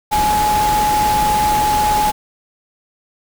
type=tone in noise; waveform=sine; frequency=843 Hz; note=G#5; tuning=26 cents sharp; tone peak=-13 dBFS; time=0.11-2.12 s; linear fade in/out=20 ms; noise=pink; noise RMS=-22 dBFS; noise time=0.11-2.12 s; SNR=+6 dB; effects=none